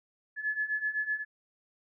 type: beating tone pair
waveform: sine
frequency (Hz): 1711 / 1718.9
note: A6 / A6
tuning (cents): -49 / -41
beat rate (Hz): 7.9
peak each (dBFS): -34 / -31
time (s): 0.36-1.25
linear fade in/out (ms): 50
effects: none